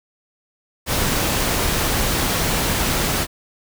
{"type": "noise", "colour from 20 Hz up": "pink", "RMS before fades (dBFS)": -20, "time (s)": [0.86, 3.27], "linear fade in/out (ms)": 50, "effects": []}